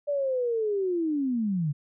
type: linear sweep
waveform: sine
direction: down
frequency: 587.3 to 137.9 Hz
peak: -24 dBFS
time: 0.07-1.73 s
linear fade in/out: 20 ms
effects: none